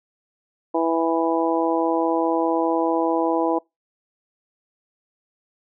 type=harmonic tone; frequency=164.81 Hz; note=E3; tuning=in tune; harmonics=2 / 3 / 4 / 5 / 6; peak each=-22 / -24 / -25 / -26 / -27 dBFS; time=0.74-3.59 s; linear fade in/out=10 ms; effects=noise-tail reverb RT60 0.2 s tail -26 dB re dry